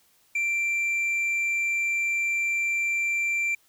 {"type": "tone with tanh clipping", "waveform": "sine", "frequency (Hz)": 2355, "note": "D7", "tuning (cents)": 4, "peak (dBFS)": -24, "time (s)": [0.35, 3.55], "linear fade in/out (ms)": 5, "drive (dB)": 4, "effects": ["white hiss -63 dBFS RMS until 3.68 s"]}